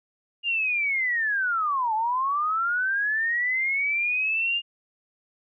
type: linear two-way sweep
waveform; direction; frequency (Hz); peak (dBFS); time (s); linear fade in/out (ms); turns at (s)
sine; down then up; 2838 to 852 to 2838; -22; 0.43-4.62; 50; 1.94
effects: none